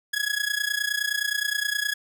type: tone with amplitude modulation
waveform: sawtooth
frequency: 1676 Hz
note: G#6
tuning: 15 cents sharp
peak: -17 dBFS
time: 0.13-1.94 s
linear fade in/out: 10 ms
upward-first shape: sine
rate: 29.6 Hz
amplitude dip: 85%
effects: none